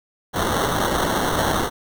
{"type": "noise with sample-and-hold", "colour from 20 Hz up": "white", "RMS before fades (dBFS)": -21, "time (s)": [0.33, 1.7], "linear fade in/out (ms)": 50, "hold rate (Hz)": 2450, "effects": []}